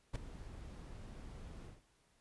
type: noise with ADSR envelope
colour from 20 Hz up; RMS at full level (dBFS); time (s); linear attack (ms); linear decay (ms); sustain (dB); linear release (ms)
brown; -34; 0.13-1.82; 27; 4; -16; 160
effects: pink hiss -73 dBFS RMS until 2.2 s + resampled to 24000 Hz